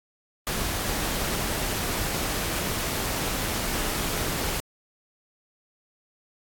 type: noise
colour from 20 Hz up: pink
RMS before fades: -28 dBFS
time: 0.47-4.6 s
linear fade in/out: 0 ms
effects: AAC 64 kbps